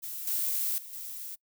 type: noise with level steps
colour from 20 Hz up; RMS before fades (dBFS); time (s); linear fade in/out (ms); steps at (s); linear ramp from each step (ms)
violet; -38 / -30 / -45 / -40; 0.02-1.36; 20; 0.27 / 0.78 / 0.93; 2
effects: noise-tail reverb RT60 0.1 s tail -24 dB re dry